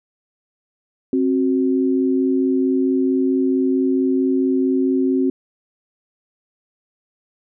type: tone pair together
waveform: sine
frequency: 265.5 / 370 Hz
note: C4 / F#4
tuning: +25 / 0 cents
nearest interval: tritone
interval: 575 cents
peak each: -16 / -20 dBFS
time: 1.13-5.3 s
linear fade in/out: 2 ms
effects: none